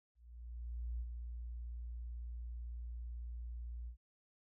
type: tone with ADSR envelope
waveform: sine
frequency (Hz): 59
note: A#1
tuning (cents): +22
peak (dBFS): -37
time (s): 0.15-3.97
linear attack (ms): 850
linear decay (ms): 53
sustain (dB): -5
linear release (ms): 94
effects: none